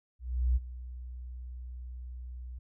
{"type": "tone with ADSR envelope", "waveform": "sine", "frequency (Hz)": 61.8, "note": "B1", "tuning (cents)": 2, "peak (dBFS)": -22, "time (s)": [0.19, 2.59], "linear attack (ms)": 370, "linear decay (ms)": 28, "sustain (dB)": -17, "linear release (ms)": 9, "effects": []}